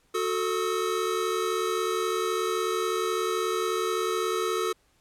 square tone cluster, 367.5 / 443.8 / 1280 Hz, F#4 / A4 / D#6, -12 / +15 / +49 cents, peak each -30 / -30 / -32 dBFS, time 0.14-4.73 s, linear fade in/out 10 ms, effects pink hiss -66 dBFS RMS until 5 s + low-pass 12000 Hz 12 dB/octave

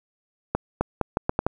accelerating click train, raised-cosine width 1 ms, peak -7 dBFS, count 7, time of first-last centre 0.55-1.466 s, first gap 260 ms, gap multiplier 0.78, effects 8-bit

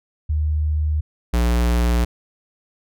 sine / square tone pair in turn, 76.3 / 59.41 Hz, D#2 / A#1, -33 / +34 cents, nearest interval major third, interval 433 cents, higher first, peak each -17 / -16 dBFS, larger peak second, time 0.29-1.01 / 1.33-2.05 s, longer neither, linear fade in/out 10 ms, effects none

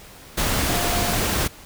sine tone in noise, 702 Hz, F5, 9 cents sharp, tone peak -28 dBFS, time 0.69-1.17 s, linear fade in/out 10 ms, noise pink, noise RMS -22 dBFS, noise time 0.37-1.48 s, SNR -9 dB, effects pink hiss -44 dBFS RMS until 1.65 s

